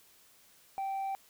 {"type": "tone with tanh clipping", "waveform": "sine", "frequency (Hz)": 779, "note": "G5", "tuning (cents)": -11, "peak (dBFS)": -33, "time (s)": [0.78, 1.15], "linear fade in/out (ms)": 0, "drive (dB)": 2, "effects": ["white hiss -62 dBFS RMS until 1.29 s"]}